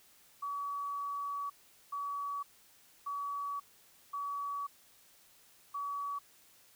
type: tone bursts at uneven times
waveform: sine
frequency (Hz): 1137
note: C#6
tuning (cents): +44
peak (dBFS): -35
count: 5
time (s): 0.42-1.5 / 1.92-2.43 / 3.06-3.6 / 4.13-4.67 / 5.74-6.19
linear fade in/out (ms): 10
effects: white hiss -63 dBFS RMS until 6.75 s